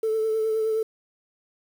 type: tone with vibrato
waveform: sine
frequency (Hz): 440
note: A4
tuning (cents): 0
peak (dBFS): -20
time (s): 0.03-0.83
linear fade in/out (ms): 5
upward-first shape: triangle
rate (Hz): 9.6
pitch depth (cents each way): 27
effects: tanh soft clip ceiling -18 dBFS + 8-bit